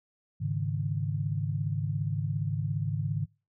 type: chord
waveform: sine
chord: Ab suspended fourth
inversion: none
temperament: just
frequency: 103.83 / 138.43 / 155.74 Hz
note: Ab2 / Db3 / Eb3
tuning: 0 / -2 / +2 cents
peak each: -32 dBFS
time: 0.4-3.26 s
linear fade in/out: 20 ms
effects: noise-tail reverb RT60 0.3 s tail -24 dB re dry